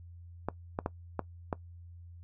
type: clicks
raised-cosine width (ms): 1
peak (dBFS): -17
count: 5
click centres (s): 0.486 / 0.789 / 0.861 / 1.193 / 1.528
effects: noise-tail reverb RT60 0.1 s tail -19 dB re dry + added 86 Hz sine -47 dBFS peak until 2.23 s